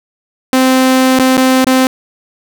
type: tone with dropouts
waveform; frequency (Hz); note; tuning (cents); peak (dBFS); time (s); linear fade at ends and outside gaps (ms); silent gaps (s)
sawtooth; 259.7; C4; -13; -3; 0.53-1.87; 1; 1.189-1.196 / 1.369-1.376 / 1.645-1.668
effects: none